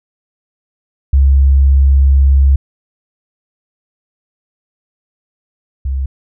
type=tone pair in turn; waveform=sine; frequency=68.2 / 66.91 Hz; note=C#2 / C2; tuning=-28 / +39 cents; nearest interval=unison; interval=33 cents; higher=first; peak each=-5 / -14 dBFS; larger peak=first; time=1.13-2.56 / 5.85-6.06 s; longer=first; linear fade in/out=5 ms; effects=none